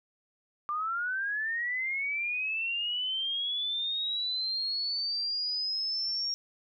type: linear sweep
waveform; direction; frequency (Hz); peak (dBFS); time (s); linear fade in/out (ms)
sine; up; 1176 to 5588; -29; 0.69-6.34; 0
effects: none